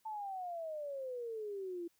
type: exponential sweep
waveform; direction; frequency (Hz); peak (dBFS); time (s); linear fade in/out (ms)
sine; down; 890 to 335.6; -39; 0.05-1.88; 10
effects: white hiss -75 dBFS RMS until 1.99 s